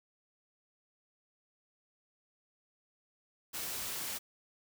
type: noise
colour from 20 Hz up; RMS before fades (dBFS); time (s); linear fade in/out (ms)
white; -39; 3.53-4.19; 20
effects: none